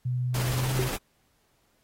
sine tone with pitch glide, 124.9 to 128.86 Hz, B2 to C3, +20 to -26 cents, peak -25 dBFS, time 0.05-0.89 s, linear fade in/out 10 ms, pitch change +54 cents, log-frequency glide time 0.54-0.65 s
pink noise with tremolo, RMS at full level -32 dBFS, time 0.34-0.97 s, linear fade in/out 5 ms, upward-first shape square, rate 17 Hz, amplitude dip 25%
sine tone with exponential decay, 380 Hz, F#4, 46 cents sharp, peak -24 dBFS, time 0.79-0.97 s, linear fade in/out 0 ms, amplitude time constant 38 ms
effects pink hiss -69 dBFS RMS until 1.83 s + AAC 48 kbps

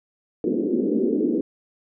pink band-pass noise, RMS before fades -22 dBFS, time 0.44-1.41 s, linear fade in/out 2 ms, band 220 to 440 Hz, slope 48 dB/octave, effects none

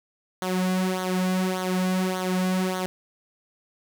sawtooth tone with flanger, 185 Hz, F#3, in tune, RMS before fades -25 dBFS, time 0.42-2.86 s, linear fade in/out 0 ms, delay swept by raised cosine 0.39 to 3.19 ms, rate 1.7 Hz, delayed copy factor -0.7, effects none

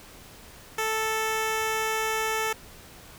10% pulse tone, 440 Hz, A4, in tune, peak -17 dBFS, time 0.78-2.53 s, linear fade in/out 5 ms, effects pink hiss -48 dBFS RMS until 3.18 s

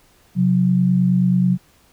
sine tone pair together, 132.86 / 182.2 Hz, C3 / F#3, +27 / -26 cents, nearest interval perfect fourth, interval 547 cents, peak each -19 / -14 dBFS, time 0.35-1.58 s, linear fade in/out 50 ms, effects pink hiss -55 dBFS RMS until 1.92 s

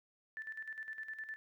sine tone with tremolo, 1760 Hz, A6, in tune, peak -40 dBFS, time 0.37-1.36 s, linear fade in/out 0 ms, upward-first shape square, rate 9.8 Hz, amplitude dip 65%, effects 13-bit

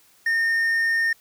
triangle tone, 1827 Hz, A#6, 35 cents flat, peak -17 dBFS, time 0.26-1.13 s, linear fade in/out 5 ms, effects white hiss -57 dBFS RMS until 1.2 s

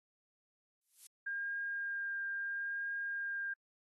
violet noise with exponential growth, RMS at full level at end -45 dBFS, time 0.81-1.07 s, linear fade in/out 5 ms, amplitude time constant 55 ms
sine tone with vibrato, 1608 Hz, G6, 44 cents sharp, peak -36 dBFS, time 1.26-3.54 s, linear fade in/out 10 ms, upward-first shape triangle, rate 0.75 Hz, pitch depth 12 cents each way
effects AAC 32 kbps

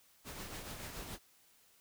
pink noise with tremolo, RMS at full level -44 dBFS, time 0.24-1.19 s, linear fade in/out 50 ms, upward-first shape triangle, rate 7 Hz, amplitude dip 45%, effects white hiss -67 dBFS RMS until 1.8 s

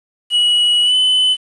triangle tone with pitch glide, 2922 to 3018 Hz, F#7 to F#7, -22 to +34 cents, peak -9 dBFS, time 0.3-1.37 s, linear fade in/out 50 ms, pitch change +56 cents, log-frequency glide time 0.83-0.95 s, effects resampled to 24000 Hz + 7-bit

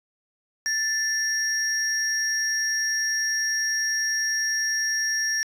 sine tone pair together, 1760 / 5610 Hz, A6 / F8, 0 / +7 cents, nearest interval octave + minor sixth, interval 2007 cents, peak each -23 dBFS, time 0.66-5.43 s, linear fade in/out 0 ms, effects tanh soft clip ceiling -19 dBFS

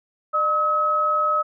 sine tone pair together, 604.6 / 1281 Hz, D#5 / E6, -50 / -50 cents, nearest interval octave + minor second, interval 1300 cents, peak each -26 / -18 dBFS, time 0.33-1.43 s, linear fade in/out 20 ms, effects none

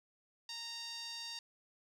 sawtooth tone with band-pass filter, 927 Hz, A#5, 10 cents flat, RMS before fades -45 dBFS, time 0.49-1.39 s, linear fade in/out 2 ms, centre 4600 Hz, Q 3.2, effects none

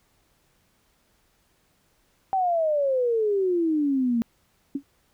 sine exponential sweep, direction down, 780 to 226.3 Hz, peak -20 dBFS, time 2.33-4.22 s, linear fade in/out 0 ms
sine tone with exponential decay, 279.1 Hz, C#4, 12 cents sharp, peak -21 dBFS, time 4.75-4.83 s, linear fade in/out 5 ms, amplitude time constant 17 ms
effects pink hiss -66 dBFS RMS until 5.13 s

